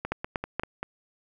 two click trains, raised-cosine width 0.5 ms, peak -16 / -12 dBFS, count 5 / 3, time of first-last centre 0.05-0.83 / 0.12-0.596 s, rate 5.13 / 4.2 Hz, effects 9-bit

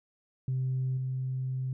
sine tone with level steps, 130 Hz, C3, 11 cents flat, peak -26 / -29 dBFS, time 0.48-1.73 s, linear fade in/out 2 ms, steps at 0.97 s, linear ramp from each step 5 ms, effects tanh soft clip ceiling -24 dBFS

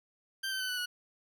20% pulse tone with pitch steps, 1568 / 1541.1 / 1514.6 / 1488.6 / 1463 Hz, G6 / G6 / F#6 / F#6 / F#6, 0 / -30 / +40 / +10 / -20 cents, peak -28 dBFS, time 0.43-0.86 s, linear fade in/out 10 ms, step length 86 ms, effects none

